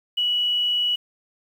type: tone with quantisation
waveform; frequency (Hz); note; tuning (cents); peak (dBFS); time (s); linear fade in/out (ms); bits
sine; 2936; F#7; -14; -19; 0.17-0.96; 10; 8
effects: none